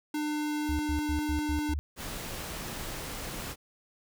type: tone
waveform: square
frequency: 300.3 Hz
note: D4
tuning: 39 cents sharp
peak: -30 dBFS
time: 0.14-1.74 s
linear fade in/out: 5 ms
type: tone bursts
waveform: sine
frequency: 73.42 Hz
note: D2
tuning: in tune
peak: -29 dBFS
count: 6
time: 0.69-1.79 s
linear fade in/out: 0 ms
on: 100 ms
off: 100 ms
type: noise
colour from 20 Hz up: pink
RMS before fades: -38 dBFS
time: 1.96-3.56 s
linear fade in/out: 50 ms
effects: none